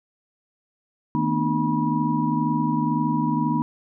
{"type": "tone cluster", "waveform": "sine", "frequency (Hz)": [156.7, 227, 249, 302.1, 970], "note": ["D#3", "A#3", "B3", "D4", "B5"], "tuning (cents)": [13, -46, 14, 49, -31], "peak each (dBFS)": -26, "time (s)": [1.15, 3.62], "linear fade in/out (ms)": 0, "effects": []}